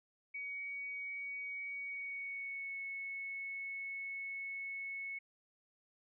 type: tone with pitch glide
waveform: sine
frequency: 2251 to 2202 Hz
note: C#7 to C#7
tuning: +26 to -12 cents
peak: -40 dBFS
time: 0.34-5.19 s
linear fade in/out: 10 ms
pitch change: -38 cents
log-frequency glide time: 1.79-2.8 s
effects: none